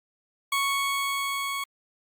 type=tone with level ramp; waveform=20% pulse; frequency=1108.7 Hz; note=C#6; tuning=in tune; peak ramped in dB=-18 to -24 dBFS; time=0.52-1.64 s; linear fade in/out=5 ms; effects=Opus 48 kbps